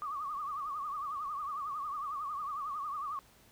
sine tone with vibrato, 1169 Hz, D6, 8 cents flat, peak -35 dBFS, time 0.02-3.19 s, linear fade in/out 0 ms, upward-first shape triangle, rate 11 Hz, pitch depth 140 cents each way, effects pink hiss -62 dBFS RMS until 3.51 s

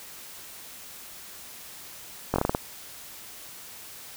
slowing click train, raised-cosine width 1 ms, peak -9 dBFS, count 7, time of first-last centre 2.34-2.549 s, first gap 20 ms, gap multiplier 1.22, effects white hiss -44 dBFS RMS until 4.16 s

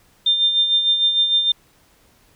sine tone with tremolo, 3600 Hz, A7, 39 cents sharp, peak -12 dBFS, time 0.26-1.52 s, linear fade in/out 5 ms, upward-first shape sine, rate 6.6 Hz, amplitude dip 55%, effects pink hiss -56 dBFS RMS until 2.35 s

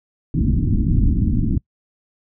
pink low-pass noise, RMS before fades -17 dBFS, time 0.34-1.58 s, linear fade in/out 5 ms, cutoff 290 Hz, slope 48 dB/octave, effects noise-tail reverb RT60 0.1 s tail -25 dB re dry

